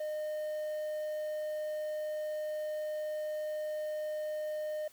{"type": "tone with quantisation", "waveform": "triangle", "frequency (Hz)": 611, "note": "D#5", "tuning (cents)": -32, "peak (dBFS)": -32, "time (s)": [0, 4.88], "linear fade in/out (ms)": 5, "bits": 10, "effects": ["white hiss -61 dBFS RMS until 4.92 s"]}